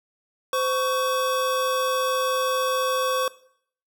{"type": "tone pair together", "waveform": "square", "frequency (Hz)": [515, 1121.3], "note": ["C5", "C#6"], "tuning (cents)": [-28, 20], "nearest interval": "octave + minor second", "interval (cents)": 1348, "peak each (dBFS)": -25, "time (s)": [0.53, 3.28], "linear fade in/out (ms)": 2, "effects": ["noise-tail reverb RT60 0.6 s tail -18 dB re dry"]}